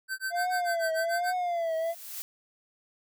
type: tone with tremolo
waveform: square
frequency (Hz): 1544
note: G6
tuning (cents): -27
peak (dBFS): -29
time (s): 0.08-1.34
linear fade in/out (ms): 50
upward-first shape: sine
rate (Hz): 6.8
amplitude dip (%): 100
type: tone with vibrato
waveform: triangle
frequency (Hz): 686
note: F5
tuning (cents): -31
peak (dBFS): -25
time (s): 0.3-1.95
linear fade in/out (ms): 50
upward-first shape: triangle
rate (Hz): 1.2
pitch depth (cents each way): 120
type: noise with exponential growth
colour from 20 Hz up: blue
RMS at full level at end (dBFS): -36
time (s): 1.3-2.22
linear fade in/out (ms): 0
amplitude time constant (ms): 200
effects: none